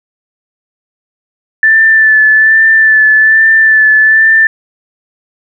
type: tone with vibrato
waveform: sine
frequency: 1758 Hz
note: A6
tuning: 2 cents flat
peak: -3 dBFS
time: 1.63-4.47 s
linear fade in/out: 2 ms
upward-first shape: sine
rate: 1.2 Hz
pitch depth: 24 cents each way
effects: none